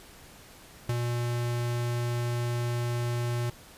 square tone with ADSR envelope, 120 Hz, B2, 49 cents flat, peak -25 dBFS, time 0.89-3.5 s, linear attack 3 ms, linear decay 35 ms, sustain -3 dB, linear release 4 ms, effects pink hiss -51 dBFS RMS until 3.77 s + resampled to 32000 Hz

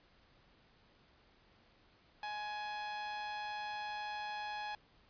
sawtooth tone with amplitude modulation, 838 Hz, G#5, 15 cents sharp, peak -34 dBFS, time 2.23-4.75 s, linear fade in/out 2 ms, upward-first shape sine, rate 207 Hz, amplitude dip 35%, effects pink hiss -67 dBFS RMS until 5.09 s + resampled to 11025 Hz

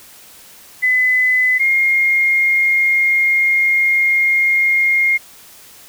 sine tone pair in turn, 2013 / 2133 Hz, B6 / C7, +33 / +33 cents, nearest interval minor second, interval 100 cents, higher second, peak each -11 dBFS, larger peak neither, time 0.82-1.59 / 1.59-5.18 s, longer second, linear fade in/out 20 ms, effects white hiss -42 dBFS RMS until 5.88 s

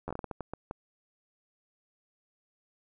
slowing click train, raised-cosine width 1 ms, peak -22 dBFS, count 11, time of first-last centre 0.08-0.711 s, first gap 11 ms, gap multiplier 1.36, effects none

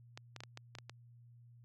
clicks, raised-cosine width 0.2 ms, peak -29 dBFS, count 8, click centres 0.175 / 0.363 / 0.405 / 0.436 / 0.574 / 0.752 / 0.786 / 0.896 s, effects added 119 Hz sine -57 dBFS peak until 1.64 s

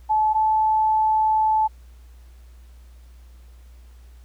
sine tone pair in turn, 863 / 869.5 Hz, A5 / A5, -34 / -21 cents, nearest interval unison, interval 13 cents, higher second, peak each -16 dBFS, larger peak neither, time 0.09-0.34 / 0.34-1.68 s, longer second, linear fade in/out 20 ms, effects added 60 Hz sine -43 dBFS peak until 4.24 s + pink hiss -60 dBFS RMS until 4.24 s

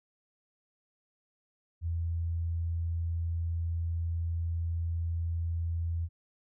sine tone, 83.8 Hz, E2, 29 cents sharp, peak -29 dBFS, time 1.81-6.09 s, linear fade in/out 50 ms, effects none

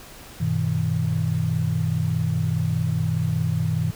sine tone cluster, 98.2 / 123.1 / 159.9 Hz, G2 / B2 / D#3, +4 / -5 / +48 cents, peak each -26 / -25 / -23 dBFS, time 0.4-3.91 s, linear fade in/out 10 ms, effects pink hiss -43 dBFS RMS until 3.95 s

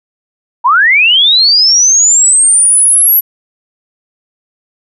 sine linear sweep, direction up, 899 to 11840 Hz, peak -4 dBFS, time 0.64-3.21 s, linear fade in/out 20 ms, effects none

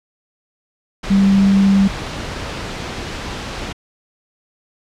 sine tone in noise, 196 Hz, G3, in tune, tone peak -9 dBFS, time 1.1-1.88 s, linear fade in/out 10 ms, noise pink, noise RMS -26 dBFS, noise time 1.03-3.73 s, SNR +14 dB, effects low-pass 5000 Hz 12 dB/octave

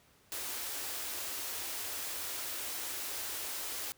white band-stop noise, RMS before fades -39 dBFS, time 0.32-3.92 s, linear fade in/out 0 ms, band 100 to 260 Hz, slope 48 dB/octave, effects pink hiss -65 dBFS RMS until 3.97 s + high-pass 60 Hz 12 dB/octave

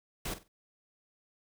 pink noise with echo, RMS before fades -36 dBFS, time 0.25-0.34 s, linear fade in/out 5 ms, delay 47 ms, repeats 3, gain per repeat -12 dB, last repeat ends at 0.481 s, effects none

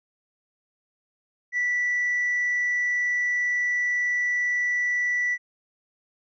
triangle tone with tanh clipping, 1963 Hz, B6, 11 cents flat, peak -22 dBFS, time 1.52-5.38 s, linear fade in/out 50 ms, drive 5 dB, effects resampled to 16000 Hz

